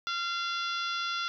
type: harmonic tone with a mistuned harmonic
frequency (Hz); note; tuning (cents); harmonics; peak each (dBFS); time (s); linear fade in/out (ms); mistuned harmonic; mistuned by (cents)
689; F5; -24; 2 / 3 / 4 / 5 / 6 / 7 / 8 / 9; -32 / -44 / -40 / -37 / -43 / -42 / -48 / -51; 0.07-1.28; 0; 9; -62
effects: none